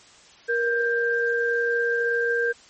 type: tone pair together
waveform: sine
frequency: 470.9 / 1584.9 Hz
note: A#4 / G6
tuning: +18 / +19 cents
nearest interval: octave + major sixth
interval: 2101 cents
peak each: -23 dBFS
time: 0.48-2.53 s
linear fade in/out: 20 ms
effects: white hiss -51 dBFS RMS until 2.69 s + MP3 32 kbps